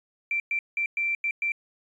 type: tone bursts at uneven times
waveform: triangle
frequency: 2349 Hz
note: D7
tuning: in tune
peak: -20 dBFS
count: 6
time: 0.31-0.4 / 0.51-0.59 / 0.77-0.86 / 0.97-1.15 / 1.24-1.31 / 1.42-1.52 s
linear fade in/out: 2 ms
effects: tanh soft clip ceiling -22 dBFS + resampled to 24000 Hz